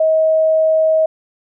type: tone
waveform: sine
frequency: 635 Hz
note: D#5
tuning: 35 cents sharp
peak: -10 dBFS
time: 0-1.06 s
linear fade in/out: 5 ms
effects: none